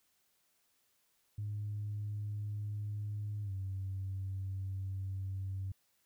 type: tone with pitch glide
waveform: sine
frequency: 104.1 to 96.01 Hz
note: G#2 to G2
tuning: +5 to -35 cents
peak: -35 dBFS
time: 1.38-5.72 s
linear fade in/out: 5 ms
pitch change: -140 cents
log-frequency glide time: 3.43-3.52 s
effects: tanh soft clip ceiling -32 dBFS + white hiss -75 dBFS RMS until 6.05 s